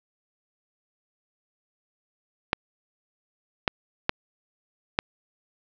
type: clicks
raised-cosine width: 0.3 ms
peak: -4 dBFS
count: 4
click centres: 2.531 / 3.678 / 4.094 / 4.989 s
effects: low-pass 5000 Hz 12 dB/octave